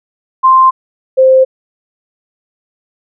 sine tone pair in turn, 1046.5 / 523.2 Hz, C6 / C5, 0 / 0 cents, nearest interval octave, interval 1200 cents, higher first, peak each -3 dBFS, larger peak neither, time 0.43-0.71 / 1.17-1.45 s, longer neither, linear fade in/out 20 ms, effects none

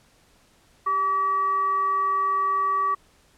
sine tone with frequency modulation, 1148 Hz, D6, 40 cents flat, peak -20 dBFS, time 0.86-2.95 s, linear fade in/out 10 ms, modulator 753 Hz, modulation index 0.26, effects pink hiss -59 dBFS RMS until 3.37 s + low-pass 11000 Hz 12 dB/octave

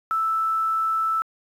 sine tone with quantisation, 1318.5 Hz, E6, in tune, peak -20 dBFS, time 0.11-1.22 s, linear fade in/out 0 ms, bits 8, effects resampled to 32000 Hz

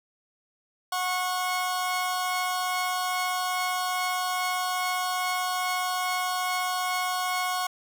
sawtooth tone pair together, 731 / 1095.3 Hz, F#5 / C#6, -21 / -21 cents, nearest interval perfect fifth, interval 700 cents, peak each -25 / -25 dBFS, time 0.92-7.67 s, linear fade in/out 5 ms, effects none

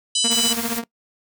harmonic tone, 995 Hz, B5, 13 cents sharp, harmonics 3 / 4 / 5 / 6 / 7 / 8 / 9, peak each -22 / -25 / -27 / -28 / -30 / -26 / -26 dBFS, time 0.15-0.53 s, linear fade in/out 5 ms
sawtooth tone with tremolo, 232.2 Hz, A#3, 7 cents flat, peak -17 dBFS, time 0.24-0.84 s, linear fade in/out 5 ms, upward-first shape triangle, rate 15 Hz, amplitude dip 90%
white band-stop noise, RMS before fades -28 dBFS, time 0.31-0.79 s, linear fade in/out 5 ms, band 240 to 730 Hz, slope 48 dB/octave
effects noise-tail reverb RT60 0.1 s tail -22 dB re dry

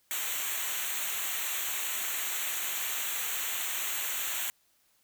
white noise with comb filter, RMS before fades -33 dBFS, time 0.11-4.5 s, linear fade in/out 0 ms, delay 0.2 ms, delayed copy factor -0.95, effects white hiss -69 dBFS RMS until 5.03 s

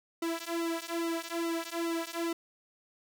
sawtooth tone with flanger, 334.2 Hz, E4, 24 cents sharp, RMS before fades -34 dBFS, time 0.22-2.33 s, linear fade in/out 5 ms, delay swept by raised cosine 1.2 to 3.1 ms, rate 2.4 Hz, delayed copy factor -1, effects none

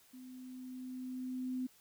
sine tone with level ramp, 255.1 Hz, C4, 44 cents flat, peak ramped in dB -49 to -34 dBFS, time 0.13-1.67 s, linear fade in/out 10 ms, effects white hiss -65 dBFS RMS until 1.8 s

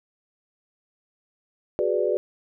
sine chord, G# half-diminished seventh, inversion third, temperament equal, 370 / 415.3 / 493.9 / 587.3 Hz, F#4 / G#4 / B4 / D5, 0 / 0 / 0 / 0 cents, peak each -26 dBFS, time 1.79-2.17 s, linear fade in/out 0 ms, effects none

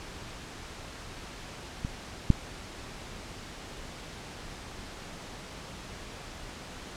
clicks, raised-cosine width 5 ms, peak -19 / -6 dBFS, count 2, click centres 1.849 / 2.303 s, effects pink hiss -43 dBFS RMS until 6.96 s + low-pass 7000 Hz 12 dB/octave

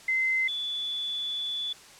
sine tone pair in turn, 2064 / 3453 Hz, C7 / A7, -24 / -33 cents, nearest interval major sixth, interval 891 cents, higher second, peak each -23 / -29 dBFS, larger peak first, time 0.08-0.48 / 0.48-1.73 s, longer second, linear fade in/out 5 ms, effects white hiss -50 dBFS RMS until 1.99 s + low-pass 8000 Hz 12 dB/octave

